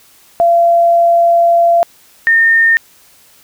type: tone pair in turn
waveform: sine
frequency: 683 / 1823.4 Hz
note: F5 / A#6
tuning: -39 / -39 cents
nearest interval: octave + perfect fourth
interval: 1700 cents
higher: second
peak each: -6 dBFS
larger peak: neither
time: 0.4-1.83 / 2.27-2.77 s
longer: first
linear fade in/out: 0 ms
effects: white hiss -46 dBFS RMS until 3.43 s